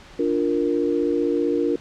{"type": "chord", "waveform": "sine", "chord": "Bb major", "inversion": "first", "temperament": "equal", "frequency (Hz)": [293.7, 349.2, 466.2], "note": ["D4", "F4", "Bb4"], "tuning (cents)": [0, 0, 0], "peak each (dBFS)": -23, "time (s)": [0.19, 1.76], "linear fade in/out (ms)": 5, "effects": ["pink hiss -45 dBFS RMS until 1.8 s", "low-pass 5000 Hz 12 dB/octave"]}